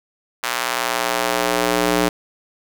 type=tone with high-pass filter sweep; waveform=square; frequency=60.3 Hz; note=B1; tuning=41 cents flat; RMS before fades=-20 dBFS; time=0.43-2.09 s; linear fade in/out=5 ms; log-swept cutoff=1200 to 290 Hz; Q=0.91; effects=none